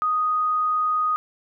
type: tone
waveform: sine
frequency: 1244.5 Hz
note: D#6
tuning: in tune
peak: -19 dBFS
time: 0.02-1.16 s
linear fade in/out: 0 ms
effects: none